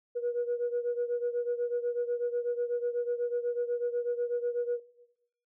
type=beating tone pair; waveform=sine; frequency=479.7 / 487.8 Hz; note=A#4 / B4; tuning=+50 / -21 cents; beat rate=8.1 Hz; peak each=-30 / -33 dBFS; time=0.15-4.8 s; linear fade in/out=20 ms; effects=noise-tail reverb RT60 0.9 s tail -17 dB re dry + tanh soft clip ceiling -23 dBFS